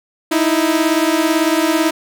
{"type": "beating tone pair", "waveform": "sawtooth", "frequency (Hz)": [311.5, 329.5], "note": ["D#4", "E4"], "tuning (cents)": [2, -1], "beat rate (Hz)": 18, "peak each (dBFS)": -12, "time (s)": [0.31, 1.91], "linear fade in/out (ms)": 10, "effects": []}